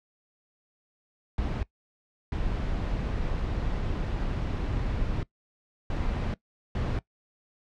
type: noise bursts at uneven times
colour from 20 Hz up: brown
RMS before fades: -29 dBFS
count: 4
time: 1.38-1.63 / 2.32-5.23 / 5.9-6.34 / 6.75-6.99 s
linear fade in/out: 2 ms
effects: noise-tail reverb RT60 0.1 s tail -20 dB re dry + low-pass 4000 Hz 12 dB/octave